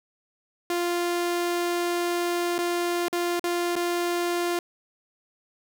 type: tone with dropouts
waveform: sawtooth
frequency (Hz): 348.4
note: F4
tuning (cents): -4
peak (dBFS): -20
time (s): 0.7-4.59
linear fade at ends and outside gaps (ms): 2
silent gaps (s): 2.582-2.587 / 3.083-3.128 / 3.395-3.44 / 3.756-3.763
effects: none